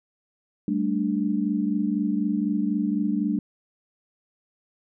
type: chord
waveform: sine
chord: G suspended second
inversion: none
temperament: equal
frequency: 196 / 220 / 293.7 Hz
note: G3 / A3 / D4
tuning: 0 / 0 / 0 cents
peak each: -26 dBFS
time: 0.68-3.39 s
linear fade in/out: 2 ms
effects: none